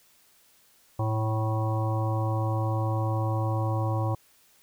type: harmonic tone with a mistuned harmonic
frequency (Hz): 110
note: A2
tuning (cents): 0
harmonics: 1 / 3 / 5 / 7 / 9 / 10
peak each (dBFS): -25 / -35 / -35 / -36 / -37 / -39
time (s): 0.99-4.15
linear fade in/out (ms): 5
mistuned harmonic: 9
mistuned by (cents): -33
effects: white hiss -61 dBFS RMS until 4.62 s